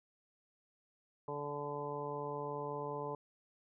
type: harmonic tone with a mistuned harmonic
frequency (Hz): 145.2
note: D3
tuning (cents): -19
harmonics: 1 / 2 / 3 / 4 / 5 / 6 / 7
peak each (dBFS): -47 / -50 / -42 / -46 / -54 / -45 / -45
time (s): 1.28-3.15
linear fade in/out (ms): 2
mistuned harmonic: 5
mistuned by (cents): +15
effects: none